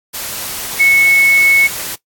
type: tone in noise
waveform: sine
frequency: 2202 Hz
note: C#7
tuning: 12 cents flat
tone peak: -6 dBFS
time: 0.79-1.68 s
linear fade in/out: 20 ms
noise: white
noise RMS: -23 dBFS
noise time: 0.13-1.96 s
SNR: +14 dB
effects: noise-tail reverb RT60 0.1 s tail -17 dB re dry + AAC 64 kbps